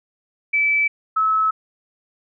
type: tone pair in turn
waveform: sine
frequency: 2310 / 1296.4 Hz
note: D7 / E6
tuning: -29 / -29 cents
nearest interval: minor seventh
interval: 1000 cents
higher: first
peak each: -15 dBFS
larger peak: neither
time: 0.53-0.88 / 1.16-1.51 s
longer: neither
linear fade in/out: 10 ms
effects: none

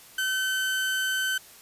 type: tone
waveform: 30% pulse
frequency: 1530 Hz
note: G6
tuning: 42 cents flat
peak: -22 dBFS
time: 0.18-1.38 s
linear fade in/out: 5 ms
effects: white hiss -50 dBFS RMS until 1.61 s + resampled to 32000 Hz

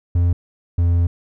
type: tone pair in turn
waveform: triangle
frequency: 87 / 86 Hz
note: F2 / F2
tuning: -6 / -26 cents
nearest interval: unison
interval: 20 cents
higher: first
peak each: -11 dBFS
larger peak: neither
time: 0.15-0.33 / 0.78-1.07 s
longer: second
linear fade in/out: 5 ms
effects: none

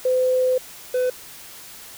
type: tone pair in turn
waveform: sine / triangle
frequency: 510 / 503.9 Hz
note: C5 / B4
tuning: -44 / +35 cents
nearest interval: unison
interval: 21 cents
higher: first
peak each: -16 dBFS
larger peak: neither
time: 0.05-0.58 / 0.94-1.1 s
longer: first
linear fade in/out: 5 ms
effects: white hiss -41 dBFS RMS until 1.97 s

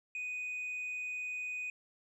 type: tone with tanh clipping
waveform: sine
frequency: 2489 Hz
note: D#7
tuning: in tune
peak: -37 dBFS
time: 0.15-1.7 s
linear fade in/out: 2 ms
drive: 1 dB
effects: none

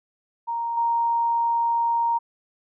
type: tone with level steps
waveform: sine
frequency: 932.3 Hz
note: A#5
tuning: in tune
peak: -24 / -19 dBFS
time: 0.47-2.19 s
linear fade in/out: 20 ms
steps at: 0.77 s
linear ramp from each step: 5 ms
effects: none

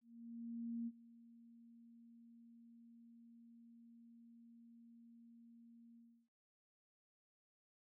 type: tone with ADSR envelope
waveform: sine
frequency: 232.9 Hz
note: A#3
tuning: 1 cent flat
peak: -40 dBFS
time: 0.01-6.29 s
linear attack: 860 ms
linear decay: 43 ms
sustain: -20 dB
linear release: 320 ms
effects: none

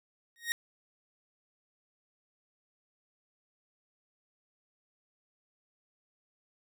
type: tone with exponential growth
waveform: sawtooth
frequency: 1869 Hz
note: A#6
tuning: 4 cents sharp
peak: -22 dBFS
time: 0.36-0.52 s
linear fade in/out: 0 ms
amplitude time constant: 33 ms
effects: none

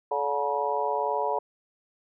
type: harmonic tone with a mistuned harmonic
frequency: 143.7 Hz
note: D3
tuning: 37 cents flat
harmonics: 3 / 4 / 5 / 6 / 7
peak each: -31 / -31 / -32 / -32 / -29 dBFS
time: 0.11-1.39 s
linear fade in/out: 5 ms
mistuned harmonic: 7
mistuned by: -73 cents
effects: none

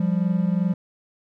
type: tone pair together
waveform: triangle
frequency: 174.45 / 197 Hz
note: F3 / G3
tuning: -2 / +9 cents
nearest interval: major second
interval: 211 cents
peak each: -19 / -21 dBFS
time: 0-0.74 s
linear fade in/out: 5 ms
effects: none

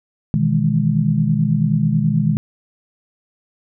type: chord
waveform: sine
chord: E major seventh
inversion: second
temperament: equal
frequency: 123.47 / 155.56 / 164.81 / 207.7 Hz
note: B2 / D#3 / E3 / G#3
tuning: 0 / 0 / 0 / 0 cents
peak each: -21 / -17 / -22 / -19 dBFS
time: 0.34-2.37 s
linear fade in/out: 0 ms
effects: none

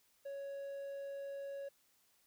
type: tone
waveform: triangle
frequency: 556 Hz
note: C#5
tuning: 5 cents sharp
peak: -40 dBFS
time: 0.25-1.69 s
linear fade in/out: 10 ms
effects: white hiss -73 dBFS RMS until 2.26 s

